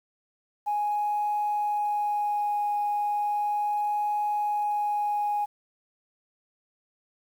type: tone with vibrato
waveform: sine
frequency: 830.6 Hz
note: G#5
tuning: in tune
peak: -23 dBFS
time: 0.66-5.46 s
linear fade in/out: 20 ms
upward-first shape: triangle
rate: 0.35 Hz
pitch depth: 8 cents each way
effects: tanh soft clip ceiling -20 dBFS + 9-bit